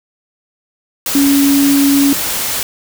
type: tone in noise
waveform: sine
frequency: 280 Hz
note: C#4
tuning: 18 cents sharp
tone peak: -8 dBFS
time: 1.15-2.13 s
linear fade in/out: 2 ms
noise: white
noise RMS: -18 dBFS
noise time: 1.06-2.63 s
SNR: +7 dB
effects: none